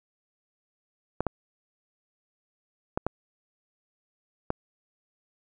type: clicks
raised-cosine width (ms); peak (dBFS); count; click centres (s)
1; -12; 5; 1.206 / 1.267 / 2.975 / 3.066 / 4.504
effects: none